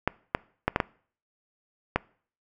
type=clicks; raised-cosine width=0.5 ms; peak=-7 dBFS; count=6; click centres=0.076 / 0.349 / 0.68 / 0.761 / 0.802 / 1.96 s; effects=noise-tail reverb RT60 0.5 s tail -23 dB re dry